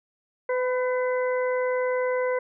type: harmonic tone with a mistuned harmonic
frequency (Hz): 505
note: B4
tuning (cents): +39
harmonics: 1 / 2 / 3 / 4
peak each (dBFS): -23 / -32 / -36 / -35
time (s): 0.49-2.39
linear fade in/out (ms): 5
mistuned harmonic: 2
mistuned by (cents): -18
effects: none